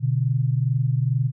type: tone pair together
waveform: sine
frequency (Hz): 123.47 / 145.77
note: B2 / D3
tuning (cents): 0 / -13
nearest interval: minor third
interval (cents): 287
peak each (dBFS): -20 / -23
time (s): 0-1.32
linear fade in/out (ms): 50
effects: none